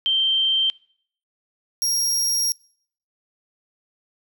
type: tone pair in turn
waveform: sine / sawtooth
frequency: 3136 / 5607 Hz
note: G7 / F8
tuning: 0 / +6 cents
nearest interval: minor seventh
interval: 1006 cents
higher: second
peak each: -17 dBFS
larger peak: neither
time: 0.06-0.7 / 1.82-2.52 s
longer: second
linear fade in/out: 0 ms
effects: noise-tail reverb RT60 0.6 s tail -24 dB re dry